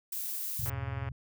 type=noise; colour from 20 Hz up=violet; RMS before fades=-36 dBFS; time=0.12-0.7 s; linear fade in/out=5 ms
type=chord; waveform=sine; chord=E major; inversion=none; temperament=just; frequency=82.41 / 103.01 / 123.61 Hz; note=E2 / G#2 / B2; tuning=0 / -14 / +2 cents; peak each=-39 / -40 / -36 dBFS; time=0.59-1.12 s; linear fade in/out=5 ms
type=click train; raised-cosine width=0.5 ms; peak=-28 dBFS; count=60; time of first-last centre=0.66-1.088 s; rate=138 Hz
effects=none